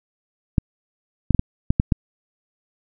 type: clicks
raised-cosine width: 5 ms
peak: -3 dBFS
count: 7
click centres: 0.582 / 1.307 / 1.347 / 1.394 / 1.705 / 1.799 / 1.922 s
effects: none